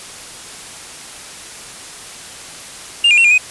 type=tone with pitch steps; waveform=triangle; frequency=2805 / 2420 / 2722 / 2412 / 2504 Hz; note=F7 / D#7 / F7 / D7 / D#7; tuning=+7 / -49 / -45 / +46 / +10 cents; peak=-6 dBFS; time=3.04-3.38 s; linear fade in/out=5 ms; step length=68 ms; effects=white hiss -33 dBFS RMS until 3.5 s + resampled to 24000 Hz